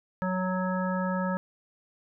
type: harmonic tone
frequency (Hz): 185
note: F#3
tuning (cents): 0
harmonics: 1 / 3 / 5 / 7 / 9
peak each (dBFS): -28 / -33 / -35 / -36 / -38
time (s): 0.22-1.37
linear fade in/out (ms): 0
effects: none